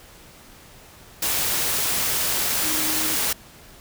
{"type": "tone in noise", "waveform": "sine", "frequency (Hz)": 311.1, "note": "D#4", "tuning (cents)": 0, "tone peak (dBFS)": -32, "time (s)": [2.63, 3.15], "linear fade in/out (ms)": 5, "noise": "white", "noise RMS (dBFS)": -23, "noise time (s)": [1.22, 3.33], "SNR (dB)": -12, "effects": ["pink hiss -47 dBFS RMS until 3.8 s"]}